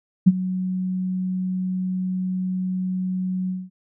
sine tone with ADSR envelope, 185 Hz, F#3, in tune, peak -6 dBFS, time 0.26-3.7 s, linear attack 17 ms, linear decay 36 ms, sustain -16 dB, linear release 210 ms, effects none

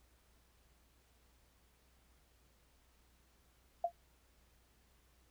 sine tone with exponential decay, 690 Hz, F5, 21 cents flat, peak -27 dBFS, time 3.84-3.92 s, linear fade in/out 5 ms, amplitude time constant 17 ms, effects added 60 Hz sine -70 dBFS peak until 5.3 s + pink hiss -72 dBFS RMS until 5.3 s

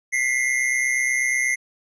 square tone pair together, 1990.8 / 2119 Hz, B6 / C7, +13 / +21 cents, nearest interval minor second, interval 108 cents, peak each -24 / -22 dBFS, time 0.12-1.56 s, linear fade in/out 20 ms, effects resampled to 24000 Hz

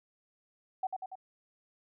sine tone with echo, 755 Hz, F#5, 35 cents sharp, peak -29 dBFS, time 0.83-0.87 s, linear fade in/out 5 ms, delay 95 ms, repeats 3, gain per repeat -4 dB, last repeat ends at 1.155 s, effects none

